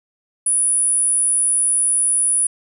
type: tone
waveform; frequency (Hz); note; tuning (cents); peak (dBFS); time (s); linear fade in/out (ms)
sine; 9810; D#9; -26; -14; 0.46-2.47; 5
effects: none